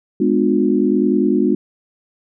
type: chord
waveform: sine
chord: G# diminished seventh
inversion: none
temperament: just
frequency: 207.7 / 249.2 / 299 / 358.8 Hz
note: G#3 / B3 / D4 / F4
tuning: 0 / +16 / +31 / +47 cents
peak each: -18 dBFS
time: 0.2-1.55 s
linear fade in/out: 5 ms
effects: none